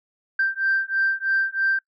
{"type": "beating tone pair", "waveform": "sine", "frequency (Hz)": [1568, 1571.1], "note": ["G6", "G6"], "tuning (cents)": [0, 3], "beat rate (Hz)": 3.1, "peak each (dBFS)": -22, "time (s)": [0.39, 1.79], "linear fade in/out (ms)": 5, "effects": ["noise-tail reverb RT60 0.1 s tail -24 dB re dry", "tanh soft clip ceiling -13 dBFS"]}